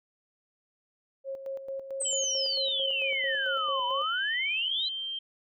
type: tone with tremolo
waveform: sine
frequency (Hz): 541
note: C#5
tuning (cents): -42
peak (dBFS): -32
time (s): 1.24-4.06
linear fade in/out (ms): 50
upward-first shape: square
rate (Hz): 4.5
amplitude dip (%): 60
type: exponential two-way sweep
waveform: sine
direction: down then up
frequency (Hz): 8372 to 959 to 4111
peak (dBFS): -28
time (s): 2-4.89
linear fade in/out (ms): 10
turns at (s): 3.86
type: tone with pitch glide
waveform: sine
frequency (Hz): 3045 to 3149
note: F#7 to G7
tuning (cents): +49 to +7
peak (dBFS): -32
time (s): 2.05-5.19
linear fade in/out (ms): 5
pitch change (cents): +58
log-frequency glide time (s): 4.27-4.76
effects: none